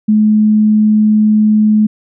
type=tone; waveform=sine; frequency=213.7 Hz; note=G#3; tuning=50 cents sharp; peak=-6 dBFS; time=0.08-1.87 s; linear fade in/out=10 ms; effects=none

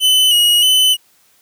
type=tone with vibrato; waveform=45% pulse; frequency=2959 Hz; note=F#7; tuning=1 cent flat; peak=-9 dBFS; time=0-0.97 s; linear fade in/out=50 ms; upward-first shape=square; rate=1.6 Hz; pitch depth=37 cents each way; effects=white hiss -54 dBFS RMS until 1.41 s + high-pass 80 Hz 12 dB/octave

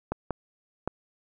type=clicks; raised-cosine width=1 ms; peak=-14 dBFS; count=3; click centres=0.12 / 0.307 / 0.876 s; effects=none

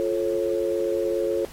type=chord; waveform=sine; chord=F augmented; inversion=none; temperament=just; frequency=349.2 / 436.5 / 545.7 Hz; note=F4 / A4 / C#5; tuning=0 / -14 / -27 cents; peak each=-26 dBFS; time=0-1.45 s; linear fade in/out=0 ms; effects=pink hiss -46 dBFS RMS until 1.52 s + AAC 48 kbps

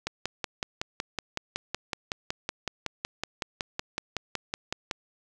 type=click train; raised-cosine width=0.2 ms; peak=-12 dBFS; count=27; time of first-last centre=0.07-4.912 s; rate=5.37 Hz; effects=none

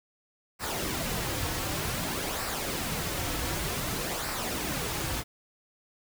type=noise with flanger; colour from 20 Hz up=pink; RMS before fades=-32 dBFS; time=0.59-5.24 s; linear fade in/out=50 ms; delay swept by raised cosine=0.3 to 5 ms; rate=0.54 Hz; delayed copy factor=-0.5; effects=none

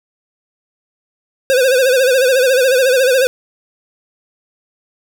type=tone with vibrato; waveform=square; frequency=517 Hz; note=C5; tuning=21 cents flat; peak=-10 dBFS; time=1.5-3.27 s; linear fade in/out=0 ms; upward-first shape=sine; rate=14 Hz; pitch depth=90 cents each way; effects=none

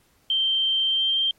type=tone with pitch glide; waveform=sine; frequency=3136 to 3161 Hz; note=G7 to G7; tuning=0 to +14 cents; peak=-19 dBFS; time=0.3-1.31 s; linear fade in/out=2 ms; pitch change=+14 cents; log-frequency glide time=0.88-1.18 s; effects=pink hiss -62 dBFS RMS until 1.38 s + MP3 64 kbps

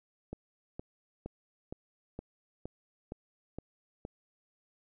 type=click train; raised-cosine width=2 ms; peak=-26 dBFS; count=9; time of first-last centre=0.33-4.051 s; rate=2.15 Hz; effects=none

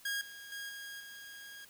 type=tone with level steps; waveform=sawtooth; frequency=1633 Hz; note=G#6; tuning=30 cents flat; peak=-30 / -44 / -37 / -40 / -44 dBFS; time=0.05-1.65 s; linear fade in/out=5 ms; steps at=0.21 / 0.52 / 0.69 / 1 s; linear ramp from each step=2 ms; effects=white hiss -59 dBFS RMS until 1.69 s

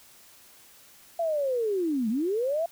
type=linear two-way sweep; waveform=sine; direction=down then up; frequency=687 to 208.2 to 687 Hz; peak=-24 dBFS; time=1.19-2.66 s; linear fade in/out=5 ms; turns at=2.09 s; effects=white hiss -54 dBFS RMS until 2.71 s

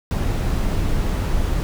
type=noise; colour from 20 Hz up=brown; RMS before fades=-20 dBFS; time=0.11-1.63 s; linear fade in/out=0 ms; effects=none

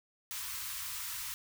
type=band-stop noise; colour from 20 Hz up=white; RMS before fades=-40 dBFS; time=0.31-1.34 s; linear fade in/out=0 ms; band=130 to 910 Hz; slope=96 dB/octave; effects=none

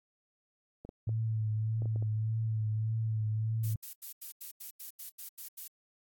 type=clicks; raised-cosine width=2 ms; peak=-31 dBFS; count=7; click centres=0.85 / 0.891 / 1.092 / 1.821 / 1.857 / 1.96 / 2.025 s
type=tone with vibrato; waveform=sine; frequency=110 Hz; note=A2; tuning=in tune; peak=-29 dBFS; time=1.07-3.76 s; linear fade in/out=5 ms; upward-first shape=triangle; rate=1.7 Hz; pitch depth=38 cents each way
type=noise bursts; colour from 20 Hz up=violet; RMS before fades=-42 dBFS; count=11; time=3.63-5.68 s; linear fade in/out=10 ms; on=110 ms; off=84 ms
effects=AAC 64 kbps

